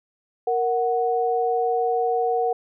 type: tone pair together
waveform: sine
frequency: 466.2 / 740 Hz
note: A#4 / F#5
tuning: 0 / 0 cents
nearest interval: minor sixth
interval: 800 cents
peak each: -22 dBFS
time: 0.47-2.53 s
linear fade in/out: 5 ms
effects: none